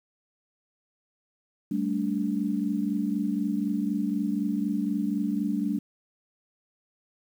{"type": "chord", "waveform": "sine", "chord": "G suspended second", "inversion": "none", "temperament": "equal with one note detuned", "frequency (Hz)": [196, 220, 289.3], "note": ["G3", "A3", "D4"], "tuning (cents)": [0, 0, -26], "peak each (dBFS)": -29, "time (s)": [1.71, 5.79], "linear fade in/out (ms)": 5, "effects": ["9-bit"]}